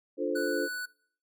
sine chord, D minor seventh, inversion none, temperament equal, 293.7 / 349.2 / 440 / 523.3 Hz, D4 / F4 / A4 / C5, 0 / 0 / 0 / 0 cents, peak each -33 dBFS, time 0.17-0.69 s, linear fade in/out 50 ms
square tone, 1483 Hz, F#6, 4 cents sharp, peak -34 dBFS, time 0.35-0.86 s, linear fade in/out 10 ms
effects noise-tail reverb RT60 0.6 s tail -24 dB re dry

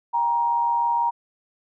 sine tone pair together, 794.9 / 941 Hz, G5 / A#5, +24 / +16 cents, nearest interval minor third, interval 292 cents, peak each -29 / -19 dBFS, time 0.13-1.11 s, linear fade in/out 20 ms, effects none

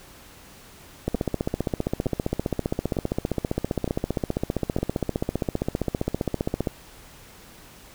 two click trains, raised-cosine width 2 ms, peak -13 / -10 dBFS, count 5 / 86, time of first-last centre 1.15-4.786 / 1.08-6.672 s, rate 1.1 / 15.2 Hz, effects pink hiss -48 dBFS RMS until 7.94 s

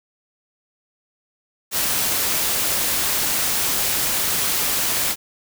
white noise, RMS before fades -21 dBFS, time 1.71-5.16 s, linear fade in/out 50 ms, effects none

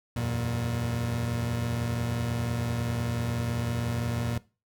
30% pulse tone cluster, 82.1 / 92.3 / 118.2 Hz, E2 / F#2 / A#2, -6 / -4 / +24 cents, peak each -35 / -34 / -26 dBFS, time 0.16-4.38 s, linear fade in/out 5 ms, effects noise-tail reverb RT60 0.3 s tail -19 dB re dry

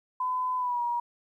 sine tone with pitch glide, 1010 to 955 Hz, B5 to A#5, +39 to +42 cents, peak -26 dBFS, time 0.2-1 s, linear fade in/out 5 ms, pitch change -97 cents, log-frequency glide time 0.57-0.82 s, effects 11-bit

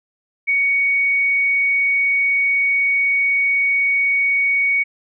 sine tone, 2236 Hz, C#7, 14 cents sharp, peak -14 dBFS, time 0.47-4.84 s, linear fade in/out 20 ms, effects none

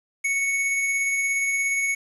square tone with tremolo, 2217 Hz, C#7, in tune, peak -21 dBFS, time 0.24-1.95 s, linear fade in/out 10 ms, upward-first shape sine, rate 17 Hz, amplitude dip 25%, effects resampled to 32000 Hz + 8-bit

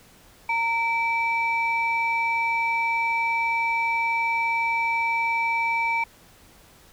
sine tone pair together, 919.1 / 2316 Hz, A#5 / D7, -25 / -25 cents, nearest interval octave + major third, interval 1600 cents, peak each -23 / -23 dBFS, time 0.49-6.04 s, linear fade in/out 5 ms, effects tanh soft clip ceiling -15 dBFS + pink hiss -53 dBFS RMS until 6.92 s

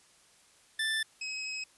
25% pulse tone pair in turn, 1767 / 2552 Hz, A6 / D#7, +7 / +43 cents, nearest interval tritone, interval 636 cents, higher second, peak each -25 / -31 dBFS, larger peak first, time 0.79-1.03 / 1.21-1.64 s, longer second, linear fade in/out 5 ms, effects white hiss -62 dBFS RMS until 1.77 s + resampled to 24000 Hz

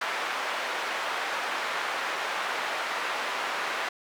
white band-pass noise, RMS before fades -31 dBFS, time 0.01-3.89 s, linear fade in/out 5 ms, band 610 to 1800 Hz, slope 12 dB/octave, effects none

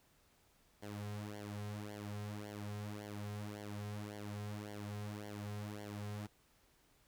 sawtooth tone with flanger, 103.83 Hz, G#2, in tune, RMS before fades -45 dBFS, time 0.82-6.27 s, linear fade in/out 10 ms, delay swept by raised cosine 0.78 to 3.48 ms, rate 1.8 Hz, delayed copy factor -0.85, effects pink hiss -71 dBFS RMS until 7.07 s

